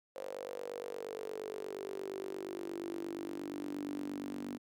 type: tone with high-pass filter sweep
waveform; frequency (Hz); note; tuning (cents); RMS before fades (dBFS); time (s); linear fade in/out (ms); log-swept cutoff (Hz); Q
sawtooth; 48.54; G1; -16; -42; 0.15-4.58; 20; 530 to 260; 9
effects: none